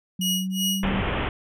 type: tone with pitch glide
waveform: sine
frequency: 185 to 194.31 Hz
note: F#3 to G3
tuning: 0 to -15 cents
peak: -25 dBFS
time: 0.19-1.01 s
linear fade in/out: 5 ms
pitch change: +85 cents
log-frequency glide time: 0.32-0.85 s
type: tone with tremolo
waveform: sawtooth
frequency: 2900 Hz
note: F#7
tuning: 35 cents flat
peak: -19 dBFS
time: 0.21-0.88 s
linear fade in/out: 5 ms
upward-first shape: sine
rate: 2.7 Hz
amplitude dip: 100%
type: low-pass noise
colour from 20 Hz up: pink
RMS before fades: -26 dBFS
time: 0.83-1.29 s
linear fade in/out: 2 ms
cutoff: 3300 Hz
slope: 96 dB/octave
effects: none

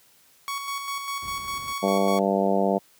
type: tone with tremolo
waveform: sawtooth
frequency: 1117 Hz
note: C#6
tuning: 13 cents sharp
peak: -24 dBFS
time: 0.48-2.19 s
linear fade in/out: 0 ms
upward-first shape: square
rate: 5 Hz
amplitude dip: 40%
type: noise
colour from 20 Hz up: brown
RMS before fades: -43 dBFS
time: 1.22-1.73 s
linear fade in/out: 0 ms
type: harmonic tone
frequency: 98 Hz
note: G2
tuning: in tune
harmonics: 2 / 3 / 4 / 5 / 6 / 7 / 8 / 9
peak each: -25 / -31 / -28 / -27 / -27 / -26 / -35 / -32 dBFS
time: 1.82-2.79 s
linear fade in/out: 20 ms
effects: white hiss -58 dBFS RMS until 2.99 s + high-pass 60 Hz 12 dB/octave

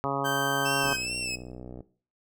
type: harmonic tone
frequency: 138.59 Hz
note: C#3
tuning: in tune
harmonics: 1 / 2 / 3 / 4 / 5 / 6 / 7 / 8 / 9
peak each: -35 / -35 / -35 / -35 / -35 / -35 / -35 / -35 / -35 dBFS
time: 0.04-0.93 s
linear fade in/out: 0 ms
type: tone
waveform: 30% pulse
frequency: 1558 Hz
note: G6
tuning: 11 cents flat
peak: -26 dBFS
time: 0.24-0.97 s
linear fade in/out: 20 ms
type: tone with vibrato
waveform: 20% pulse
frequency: 2637 Hz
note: E7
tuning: in tune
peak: -25 dBFS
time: 0.65-1.36 s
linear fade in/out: 10 ms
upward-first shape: sine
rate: 2.4 Hz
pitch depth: 62 cents each way
type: click train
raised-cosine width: 2 ms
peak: -28 dBFS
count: 61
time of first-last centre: 0.84-1.806 s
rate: 62.1 Hz
effects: noise-tail reverb RT60 0.4 s tail -17 dB re dry

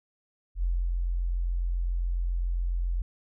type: tone with ADSR envelope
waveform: sine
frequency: 43.65 Hz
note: F1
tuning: in tune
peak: -23 dBFS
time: 0.55-3.02 s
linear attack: 78 ms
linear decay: 270 ms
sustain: -2 dB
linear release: 4 ms
effects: none

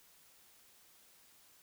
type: silence
effects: white hiss -64 dBFS RMS until 1.62 s

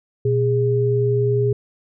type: tone pair together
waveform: sine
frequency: 121.27 / 410.4 Hz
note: B2 / G#4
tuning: -31 / -21 cents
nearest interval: octave + major sixth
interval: 2110 cents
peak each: -18 dBFS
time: 0.25-1.53 s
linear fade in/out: 5 ms
effects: none

